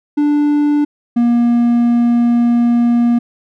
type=tone pair in turn; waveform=triangle; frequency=293.7 / 237.7 Hz; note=D4 / A#3; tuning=0 / +34 cents; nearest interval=major third; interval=366 cents; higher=first; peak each=-8 / -7 dBFS; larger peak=second; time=0.17-0.85 / 1.16-3.19 s; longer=second; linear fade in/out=10 ms; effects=none